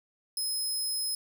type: tone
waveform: 20% pulse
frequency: 5120 Hz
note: D#8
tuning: 49 cents sharp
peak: -24 dBFS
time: 0.37-1.15 s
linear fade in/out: 2 ms
effects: none